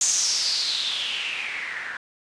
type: noise with low-pass filter sweep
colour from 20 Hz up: blue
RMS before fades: -26 dBFS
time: 0.01-1.97 s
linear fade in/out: 2 ms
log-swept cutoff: 6900 to 1600 Hz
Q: 5.9
effects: resampled to 22050 Hz